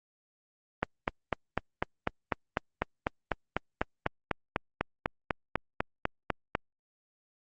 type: click train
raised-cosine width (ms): 0.5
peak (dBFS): -11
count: 24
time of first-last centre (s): 0.83-6.551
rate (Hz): 4.02
effects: Opus 24 kbps